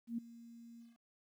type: tone with ADSR envelope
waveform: sine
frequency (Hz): 233.1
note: A#3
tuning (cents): 0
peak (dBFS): -34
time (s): 0.07-0.98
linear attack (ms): 110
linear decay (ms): 9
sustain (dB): -18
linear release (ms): 180
effects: 12-bit